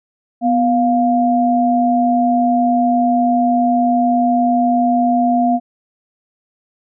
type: tone pair together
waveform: sine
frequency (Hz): 246.9 / 701.4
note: B3 / F5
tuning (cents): 0 / +7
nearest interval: octave + tritone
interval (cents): 1807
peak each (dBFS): -14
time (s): 0.41-5.6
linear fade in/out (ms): 50
effects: none